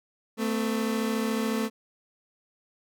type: tone pair together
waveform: 30% pulse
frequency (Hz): 221.7 / 255.6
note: A3 / C4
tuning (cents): +13 / -40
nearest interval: major second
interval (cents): 247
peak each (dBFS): -24 / -29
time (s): 0.37-1.7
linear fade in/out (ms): 50
effects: none